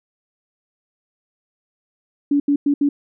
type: tone bursts at uneven times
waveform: sine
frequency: 286 Hz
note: D4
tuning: 46 cents flat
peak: -13 dBFS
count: 4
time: 2.31-2.4 / 2.48-2.56 / 2.66-2.74 / 2.81-2.89 s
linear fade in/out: 5 ms
effects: none